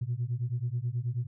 sine beating tone pair, 116.54 / 125.84 Hz, A#2 / B2, 0 / +33 cents, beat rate 9.3 Hz, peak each -31 dBFS, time 0.01-1.27 s, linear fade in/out 10 ms, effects tanh soft clip ceiling -23 dBFS

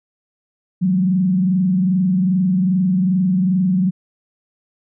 sine tone with frequency modulation, 185 Hz, F#3, in tune, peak -13 dBFS, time 0.81-3.91 s, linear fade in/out 20 ms, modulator 22.5 Hz, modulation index 0.58, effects none

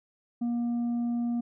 triangle tone with tanh clipping, 237.7 Hz, A#3, 34 cents sharp, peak -27 dBFS, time 0.41-1.41 s, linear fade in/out 10 ms, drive 8 dB, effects none

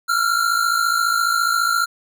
square tone pair together, 1354.4 / 1409 Hz, E6 / F6, +46 / +15 cents, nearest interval minor second, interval 69 cents, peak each -20 / -20 dBFS, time 0.08-1.86 s, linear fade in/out 20 ms, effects none

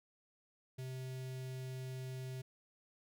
square tone with notch filter, 129.7 Hz, C3, 15 cents flat, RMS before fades -44 dBFS, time 0.78-2.42 s, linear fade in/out 10 ms, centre 1100 Hz, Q 1, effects none

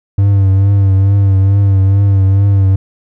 triangle tone with vibrato, 98 Hz, G2, in tune, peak -4 dBFS, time 0.18-2.76 s, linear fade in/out 5 ms, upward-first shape triangle, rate 2.3 Hz, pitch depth 48 cents each way, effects none

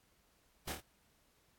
pink noise with echo, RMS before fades -40 dBFS, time 0.67-0.73 s, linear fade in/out 10 ms, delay 26 ms, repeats 3, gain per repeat -4 dB, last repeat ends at 0.808 s, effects pink hiss -72 dBFS RMS until 1.58 s + AAC 64 kbps

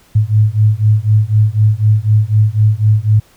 sine beating tone pair, 105.2 / 109.2 Hz, G#2 / A2, +23 / -13 cents, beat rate 4 Hz, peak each -11 dBFS, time 0.15-3.2 s, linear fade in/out 10 ms, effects pink hiss -49 dBFS RMS until 3.36 s

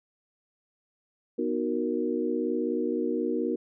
sine chord, B major seventh, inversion none, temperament equal, 246.9 / 311.1 / 370 / 466.2 Hz, B3 / D#4 / F#4 / A#4, 0 / 0 / 0 / 0 cents, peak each -31 dBFS, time 1.38-3.56 s, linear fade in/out 10 ms, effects none

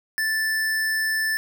square tone, 1760 Hz, A6, in tune, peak -22 dBFS, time 0.18-1.37 s, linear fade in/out 0 ms, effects none

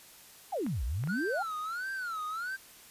sine exponential two-way sweep, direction down then up, 860 to 53.5 to 860 Hz, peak -30 dBFS, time 0.52-1.43 s, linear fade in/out 10 ms, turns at 0.84 s
clicks, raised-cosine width 0.5 ms, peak -29 dBFS, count 3, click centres 0.665 / 1.038 / 1.074 s
triangle tone with vibrato, 1396.9 Hz, F6, in tune, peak -32 dBFS, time 1.08-2.57 s, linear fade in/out 20 ms, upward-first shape sine, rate 1.5 Hz, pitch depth 210 cents each way
effects white hiss -54 dBFS RMS until 2.9 s + resampled to 32000 Hz

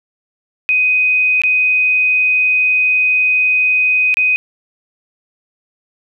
sine tone with dropouts, 2504 Hz, D#7, 10 cents sharp, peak -10 dBFS, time 0.69-4.36 s, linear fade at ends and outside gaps 0 ms, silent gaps 1.418-1.436 / 4.142-4.17 s, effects none

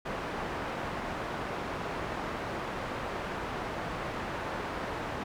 white low-pass noise, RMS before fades -36 dBFS, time 0.05-5.24 s, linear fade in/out 10 ms, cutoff 1200 Hz, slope 12 dB/octave, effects none

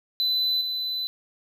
triangle tone with level steps, 4009 Hz, B7, 25 cents sharp, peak -20 / -25 dBFS, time 0.2-1.07 s, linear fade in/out 0 ms, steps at 0.61 s, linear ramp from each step 2 ms, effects none

